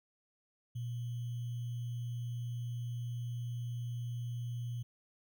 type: tone with sample-and-hold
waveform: sine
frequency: 119.9 Hz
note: A#2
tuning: 49 cents sharp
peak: -36 dBFS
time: 0.75-4.83 s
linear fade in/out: 10 ms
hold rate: 3150 Hz
effects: none